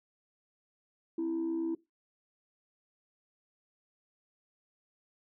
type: tone pair together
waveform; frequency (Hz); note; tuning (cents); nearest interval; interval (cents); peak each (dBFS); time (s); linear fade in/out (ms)
sine; 261.6 / 329.8; C4 / E4; 0 / +1; major third; 401; -38 / -29; 1.18-1.75; 5
effects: noise-tail reverb RT60 0.2 s tail -20 dB re dry + tanh soft clip ceiling -27 dBFS